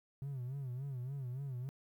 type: tone with vibrato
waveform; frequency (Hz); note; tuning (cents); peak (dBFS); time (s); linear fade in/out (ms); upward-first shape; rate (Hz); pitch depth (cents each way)
triangle; 131.5; C3; +9; -36; 0.22-1.69; 0; sine; 3.5; 130
effects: tanh soft clip ceiling -33 dBFS + 12-bit